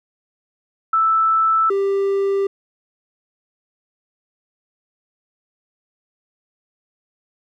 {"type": "tone pair in turn", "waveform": ["sine", "triangle"], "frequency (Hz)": [1318.5, 394.4], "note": ["E6", "G4"], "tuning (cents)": [0, 11], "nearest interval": "octave + major sixth", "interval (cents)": 2089, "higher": "first", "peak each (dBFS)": [-13, -14], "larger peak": "first", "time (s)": [[0.93, 1.7], [1.7, 2.47]], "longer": "neither", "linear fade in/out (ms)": 5, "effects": []}